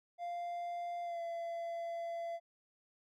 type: tone with pitch glide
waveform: triangle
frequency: 696 to 677.4 Hz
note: F5 to E5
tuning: -6 to +47 cents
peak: -36 dBFS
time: 0.18-2.4 s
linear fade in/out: 50 ms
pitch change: -47 cents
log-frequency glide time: 1.03-1.21 s
effects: none